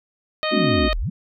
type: harmonic tone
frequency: 620 Hz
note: D#5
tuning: 6 cents flat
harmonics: 1 / 2 / 3 / 4 / 5 / 6 / 7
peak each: -24 / -27 / -29 / -30 / -31 / -32 / -32 dBFS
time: 0.43-0.93 s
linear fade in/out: 0 ms
type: chord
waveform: sine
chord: D dominant seventh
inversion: second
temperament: just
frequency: 220.2 / 264.3 / 293.7 / 367.1 Hz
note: A3 / C4 / D4 / F#4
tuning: +2 / +18 / 0 / -14 cents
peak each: -24 dBFS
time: 0.51-0.89 s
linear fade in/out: 20 ms
type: exponential two-way sweep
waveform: sine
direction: down then up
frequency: 220 to 35.77 to 220 Hz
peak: -21 dBFS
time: 0.56-1.1 s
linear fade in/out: 10 ms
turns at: 0.99 s
effects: none